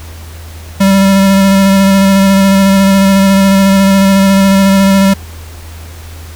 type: tone with vibrato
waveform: square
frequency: 194.7 Hz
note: G3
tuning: 12 cents flat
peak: -5 dBFS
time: 0.8-5.14 s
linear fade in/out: 10 ms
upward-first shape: square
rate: 14 Hz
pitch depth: 14 cents each way
effects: added 81 Hz sine -26 dBFS peak until 6.35 s + pink hiss -34 dBFS RMS until 6.35 s